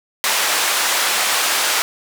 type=band-pass noise; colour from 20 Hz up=pink; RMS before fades=-18 dBFS; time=0.24-1.82 s; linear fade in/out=0 ms; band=910 to 13000 Hz; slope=12 dB/octave; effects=none